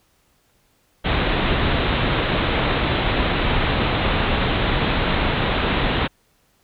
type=low-pass noise; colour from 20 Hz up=pink; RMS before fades=-20 dBFS; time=1.04-6.08 s; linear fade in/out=20 ms; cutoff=3900 Hz; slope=96 dB/octave; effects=pink hiss -62 dBFS RMS until 6.63 s

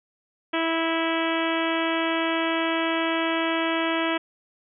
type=harmonic tone; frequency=327.8 Hz; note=E4; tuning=10 cents flat; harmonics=1 / 2 / 3 / 4 / 5 / 6 / 7 / 8 / 9 / 10; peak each=-26 / -29 / -31 / -32 / -33 / -34 / -34 / -35 / -36 / -36 dBFS; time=0.53-4.18 s; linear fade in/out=10 ms; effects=none

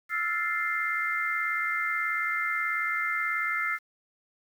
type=chord; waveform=sine; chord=F major seventh; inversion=third; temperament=equal; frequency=1318.5 / 1396.9 / 1760 / 2093 Hz; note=E6 / F6 / A6 / C7; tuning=0 / 0 / 0 / 0 cents; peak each=-33 / -34 / -33 / -29 dBFS; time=0.09-3.79 s; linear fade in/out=50 ms; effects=9-bit

